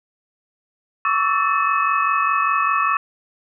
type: tone cluster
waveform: sine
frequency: 1117 / 1162 / 1310 / 1772 / 2572 Hz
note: C#6 / D6 / E6 / A6 / E7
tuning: +13 / -19 / -11 / +12 / -43 cents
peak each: -20 / -24 / -21 / -26 / -25 dBFS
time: 1.05-2.97 s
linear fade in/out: 2 ms
effects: none